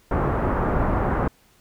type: low-pass noise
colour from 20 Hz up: pink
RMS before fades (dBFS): -22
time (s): 0.11-1.28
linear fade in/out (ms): 5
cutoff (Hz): 1400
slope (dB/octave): 24
effects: pink hiss -58 dBFS RMS until 1.6 s